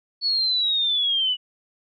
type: linear sweep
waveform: sine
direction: down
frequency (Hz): 4435 to 2929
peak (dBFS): -19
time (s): 0.21-1.37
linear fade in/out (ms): 50
effects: none